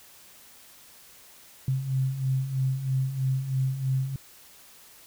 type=beating tone pair; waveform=sine; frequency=130 / 133.1 Hz; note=C3 / C3; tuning=-11 / +30 cents; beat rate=3.1 Hz; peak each=-31 / -25 dBFS; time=1.68-4.16 s; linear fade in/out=2 ms; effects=white hiss -52 dBFS RMS until 5.06 s